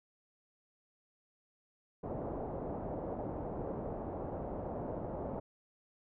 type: low-pass noise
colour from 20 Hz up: white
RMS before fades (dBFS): -40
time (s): 2.03-5.4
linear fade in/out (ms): 10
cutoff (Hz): 710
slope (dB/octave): 24
effects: none